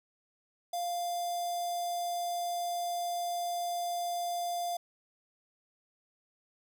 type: tone with notch filter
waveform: square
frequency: 698.5 Hz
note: F5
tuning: in tune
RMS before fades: -34 dBFS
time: 0.73-4.77 s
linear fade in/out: 5 ms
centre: 2000 Hz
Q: 1.1
effects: none